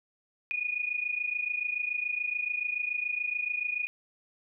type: tone pair together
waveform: sine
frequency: 2451 / 2478 Hz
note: D#7 / D#7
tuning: -27 / -8 cents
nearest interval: unison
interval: 19 cents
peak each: -31 / -33 dBFS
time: 0.51-3.87 s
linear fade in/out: 0 ms
effects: none